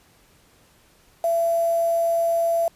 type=tone with quantisation; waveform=sine; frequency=672 Hz; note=E5; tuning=33 cents sharp; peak=-18 dBFS; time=1.24-2.68 s; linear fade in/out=2 ms; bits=6; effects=pink hiss -57 dBFS RMS until 2.75 s + resampled to 32000 Hz